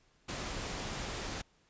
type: noise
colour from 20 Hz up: pink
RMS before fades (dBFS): -39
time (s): 0.28-1.42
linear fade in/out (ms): 10
effects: pink hiss -69 dBFS RMS until 1.69 s + resampled to 16000 Hz